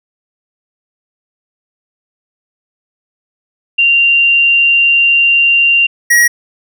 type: tone pair in turn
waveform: sine / square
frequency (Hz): 2774 / 1901.5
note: F7 / A#6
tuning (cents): -12 / +34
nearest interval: perfect fifth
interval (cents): 654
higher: first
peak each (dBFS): -6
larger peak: neither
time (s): 3.78-5.87 / 6.1-6.28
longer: first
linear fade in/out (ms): 10
effects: none